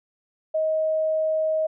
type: tone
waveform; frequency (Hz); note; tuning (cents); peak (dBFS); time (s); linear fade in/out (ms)
sine; 630; D#5; +21; -20; 0.54-1.67; 10
effects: none